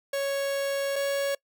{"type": "tone pair in turn", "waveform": "45% pulse", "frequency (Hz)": [554.4, 557.6], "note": ["C#5", "C#5"], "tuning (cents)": [0, 10], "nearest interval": "unison", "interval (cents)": 10, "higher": "second", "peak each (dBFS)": [-26, -25], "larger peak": "second", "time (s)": [[0.13, 0.96], [0.96, 1.35]], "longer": "first", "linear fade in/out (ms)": 5, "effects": ["noise-tail reverb RT60 0.1 s tail -24 dB re dry"]}